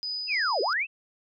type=tone with tremolo; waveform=sine; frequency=4978 Hz; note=D#8; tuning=in tune; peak=-29 dBFS; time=0.03-0.73 s; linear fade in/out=0 ms; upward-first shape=sine; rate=2.9 Hz; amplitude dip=25%
type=linear two-way sweep; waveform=sine; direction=down then up; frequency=2756 to 359 to 2756 Hz; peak=-24 dBFS; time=0.27-0.87 s; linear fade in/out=50 ms; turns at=0.61 s
effects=none